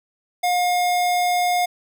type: tone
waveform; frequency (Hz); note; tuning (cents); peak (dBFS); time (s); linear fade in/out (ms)
square; 714; F5; +38; -18; 0.43-1.66; 10
effects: none